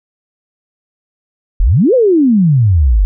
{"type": "exponential two-way sweep", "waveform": "sine", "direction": "up then down", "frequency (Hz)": [35.18, 538, 44.6], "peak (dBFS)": -6, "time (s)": [1.6, 3.05], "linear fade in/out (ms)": 0, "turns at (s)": 1.94, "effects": []}